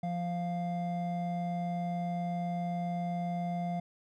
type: tone pair together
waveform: triangle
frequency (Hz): 174.1 / 698.4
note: F3 / F5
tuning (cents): -5 / 0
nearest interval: 2 octaves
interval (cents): 2405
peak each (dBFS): -31 / -34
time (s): 0.03-3.8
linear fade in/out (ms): 5
effects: none